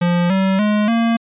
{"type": "tone with pitch steps", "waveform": "square", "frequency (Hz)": [174.61, 191.52, 210.1, 230.4], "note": ["F3", "G3", "G#3", "A#3"], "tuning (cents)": [0, -40, 20, -20], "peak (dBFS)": -14, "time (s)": [0.01, 1.17], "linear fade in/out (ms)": 10, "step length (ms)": 290, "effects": ["resampled to 8000 Hz"]}